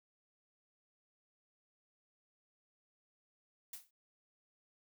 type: noise with exponential decay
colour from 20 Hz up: blue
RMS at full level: -42 dBFS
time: 3.73-3.91 s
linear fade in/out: 5 ms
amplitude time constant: 37 ms
effects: noise-tail reverb RT60 0.1 s tail -23 dB re dry